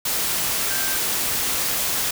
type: tone in noise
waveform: sine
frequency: 1568 Hz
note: G6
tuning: in tune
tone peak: -31 dBFS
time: 0.7-0.97 s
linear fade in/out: 5 ms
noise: white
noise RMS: -23 dBFS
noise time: 0.05-2.11 s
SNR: -11 dB
effects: none